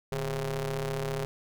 sawtooth ring-modulated tone, 130.81 Hz, C3, in tune, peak -23 dBFS, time 0.12-1.25 s, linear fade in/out 0 ms, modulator 279 Hz, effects none

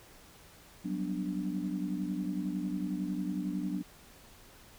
sine chord, G major seventh, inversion third, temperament equal, 185 / 196 / 246.9 / 293.7 Hz, F#3 / G3 / B3 / D4, 0 / 0 / 0 / 0 cents, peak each -35 / -39 / -39 / -36 dBFS, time 0.84-3.83 s, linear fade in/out 20 ms, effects tanh soft clip ceiling -21 dBFS + pink hiss -56 dBFS RMS until 4.78 s

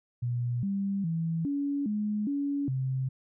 sine tone with pitch steps, 121.2 / 197.5 / 164.3 / 283.3 / 210 / 283.1 / 131.4 Hz, B2 / G3 / E3 / C#4 / G#3 / C#4 / C3, -32 / +13 / -5 / +38 / +19 / +37 / +8 cents, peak -27 dBFS, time 0.22-3.09 s, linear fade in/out 10 ms, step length 410 ms, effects none

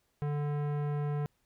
sine tone with tanh clipping, 146.5 Hz, D3, 4 cents flat, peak -32 dBFS, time 0.22-1.26 s, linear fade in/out 0 ms, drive 18 dB, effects pink hiss -75 dBFS RMS until 1.45 s

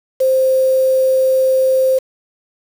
sine tone with quantisation, 523.3 Hz, C5, in tune, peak -10 dBFS, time 0.2-1.99 s, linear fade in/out 10 ms, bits 5, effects none

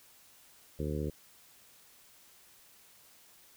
harmonic tone, 74.8 Hz, D2, 32 cents sharp, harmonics 1 / 2 / 3 / 4 / 5 / 6 / 7, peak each -37 / -37 / -41 / -41 / -41 / -41 / -45 dBFS, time 0.79-1.1 s, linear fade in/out 5 ms, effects white hiss -60 dBFS RMS until 3.56 s

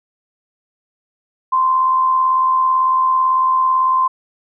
sine tone with amplitude modulation, 1040 Hz, C6, 11 cents flat, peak -10 dBFS, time 1.52-4.08 s, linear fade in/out 10 ms, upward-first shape sine, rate 78 Hz, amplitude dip 35%, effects none

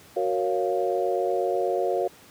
sine chord, Gb major seventh, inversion none, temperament equal, 370 / 466.2 / 554.4 / 698.5 Hz, Gb4 / Bb4 / Db5 / F5, 0 / 0 / 0 / 0 cents, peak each -27 / -28 / -28 / -28 dBFS, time 0.16-2.08 s, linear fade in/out 10 ms, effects pink hiss -51 dBFS RMS until 2.3 s + high-pass 100 Hz 12 dB/octave

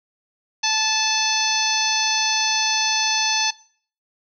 harmonic tone, 873 Hz, A5, 14 cents flat, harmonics 1 / 2 / 3 / 4 / 5 / 6 / 7, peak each -25 / -29 / -25 / -27 / -24 / -26 / -24 dBFS, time 0.63-3.51 s, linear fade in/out 10 ms, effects noise-tail reverb RT60 0.5 s tail -20 dB re dry

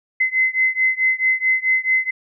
sine beating tone pair, 2048 / 2052.6 Hz, C7 / C7, -38 / -34 cents, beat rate 4.6 Hz, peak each -18 / -19 dBFS, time 0.2-2.11 s, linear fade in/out 10 ms, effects none

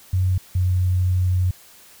sine tone pair in turn, 92.5 / 91.23 Hz, F#2 / F#2, 0 / -24 cents, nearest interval unison, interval 24 cents, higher first, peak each -16 dBFS, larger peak neither, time 0.13-0.38 / 0.55-1.51 s, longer second, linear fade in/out 5 ms, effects white hiss -48 dBFS RMS until 2 s

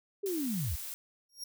sine linear sweep, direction down, 412.4 to 54.6 Hz, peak -31 dBFS, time 0.23-0.76 s, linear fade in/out 10 ms
blue noise, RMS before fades -41 dBFS, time 0.26-0.94 s, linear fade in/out 0 ms
sawtooth tone with exponential growth, 5588 Hz, F8, in tune, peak -33 dBFS, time 1.29-1.44 s, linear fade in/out 5 ms, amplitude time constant 31 ms
effects none

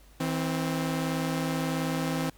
sawtooth tone pair together, 161.6 / 261.7 Hz, E3 / C4, -34 / 0 cents, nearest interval minor sixth, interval 834 cents, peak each -26 dBFS, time 0.2-2.3 s, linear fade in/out 5 ms, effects added 50 Hz sine -53 dBFS peak until 2.37 s + pink hiss -59 dBFS RMS until 2.37 s

